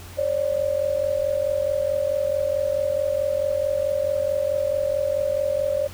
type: tone pair together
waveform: sine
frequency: 546.4 / 591 Hz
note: C#5 / D5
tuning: -25 / +11 cents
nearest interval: minor second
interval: 136 cents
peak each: -23 dBFS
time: 0.17-5.88 s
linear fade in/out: 20 ms
effects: added 89 Hz sine -40 dBFS peak until 5.93 s + pink hiss -43 dBFS RMS until 5.93 s